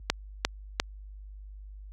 click train, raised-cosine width 0.2 ms, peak -5 dBFS, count 3, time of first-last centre 0.1-0.799 s, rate 2.86 Hz, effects added 50 Hz sine -37 dBFS peak until 1.92 s + high-pass 60 Hz 12 dB/octave

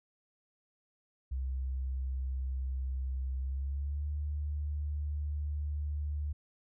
sine tone with pitch glide, 65.41 to 73.85 Hz, C2 to D2, 0 to +10 cents, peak -32 dBFS, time 1.31-6.33 s, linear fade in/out 10 ms, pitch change +210 cents, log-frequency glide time 3.39-4.07 s, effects none

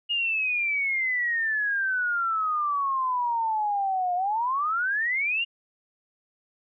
sine exponential two-way sweep, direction down then up, 2868 to 706 to 2868 Hz, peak -23 dBFS, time 0.09-5.45 s, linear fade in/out 20 ms, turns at 4.15 s, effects none

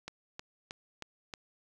click train, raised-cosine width 0.2 ms, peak -23 dBFS, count 5, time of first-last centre 0.08-1.338 s, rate 3.18 Hz, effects none

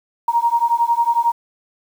sine beating tone pair, 932.3 / 943.3 Hz, A#5 / A#5, 0 / +20 cents, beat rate 11 Hz, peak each -17 dBFS, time 0.28-1.32 s, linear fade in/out 5 ms, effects 7-bit

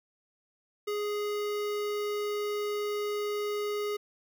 square tone with notch filter, 415.3 Hz, G#4, in tune, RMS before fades -32 dBFS, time 0.87-3.97 s, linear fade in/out 10 ms, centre 8300 Hz, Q 1.6, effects none

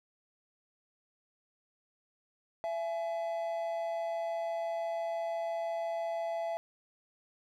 triangle tone pair together, 670 / 844.1 Hz, E5 / G#5, +28 / +28 cents, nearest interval major third, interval 400 cents, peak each -31 / -39 dBFS, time 2.64-6.57 s, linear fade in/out 0 ms, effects none

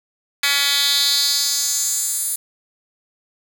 10% pulse tone with high-pass filter sweep, 282.4 Hz, C#4, 32 cents sharp, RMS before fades -19 dBFS, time 0.43-2.36 s, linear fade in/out 5 ms, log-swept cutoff 2500 to 9800 Hz, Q 2.6, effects none

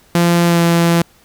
sawtooth tone with pitch glide, 171.8 to 169.43 Hz, F3 to E3, -28 to +48 cents, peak -6 dBFS, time 0.15-1.02 s, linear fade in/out 2 ms, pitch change -24 cents, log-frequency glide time 0.45-0.61 s, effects pink hiss -50 dBFS RMS until 1.24 s

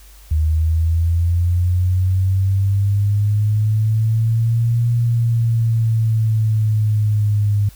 sine linear two-way sweep, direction up then down, 76.9 to 118.5 to 102.2 Hz, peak -13 dBFS, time 0.31-7.69 s, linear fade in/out 5 ms, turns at 4.9 s, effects added 50 Hz sine -41 dBFS peak until 7.75 s + white hiss -48 dBFS RMS until 7.75 s

